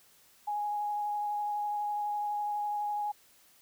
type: tone with vibrato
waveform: sine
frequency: 830.6 Hz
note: G#5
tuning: in tune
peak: -30 dBFS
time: 0.47-3.12 s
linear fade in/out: 10 ms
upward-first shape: triangle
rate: 12 Hz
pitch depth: 13 cents each way
effects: white hiss -62 dBFS RMS until 3.61 s